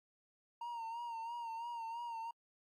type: tone with vibrato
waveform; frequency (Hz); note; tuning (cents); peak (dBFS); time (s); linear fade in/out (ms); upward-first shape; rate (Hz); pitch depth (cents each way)
triangle; 928; A#5; -8; -39; 0.61-2.31; 5; sine; 3; 50
effects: AAC 64 kbps